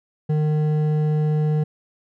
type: tone with hard clipping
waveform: sine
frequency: 152.5 Hz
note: D#3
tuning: 34 cents flat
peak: -19 dBFS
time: 0.29-1.64 s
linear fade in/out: 10 ms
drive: 8 dB
effects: none